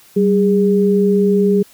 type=tone pair together; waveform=sine; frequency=193.07 / 409.1 Hz; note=G3 / G#4; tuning=-26 / -26 cents; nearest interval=octave + minor second; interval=1300 cents; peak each=-13 dBFS; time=0.16-1.63 s; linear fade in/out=10 ms; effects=white hiss -47 dBFS RMS until 1.73 s